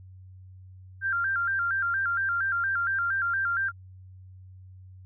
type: tone with vibrato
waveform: sine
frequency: 1480 Hz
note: F#6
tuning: in tune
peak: -24 dBFS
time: 1.01-3.72 s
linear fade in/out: 50 ms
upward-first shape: square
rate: 4.3 Hz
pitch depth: 110 cents each way
effects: added 93 Hz sine -45 dBFS peak until 5.05 s